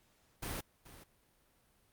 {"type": "noise with echo", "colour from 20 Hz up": "pink", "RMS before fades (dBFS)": -40, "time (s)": [0.42, 0.61], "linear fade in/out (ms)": 10, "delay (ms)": 430, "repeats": 1, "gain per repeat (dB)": -15, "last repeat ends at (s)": 1.04, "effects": ["pink hiss -71 dBFS RMS until 1.92 s", "Opus 48 kbps"]}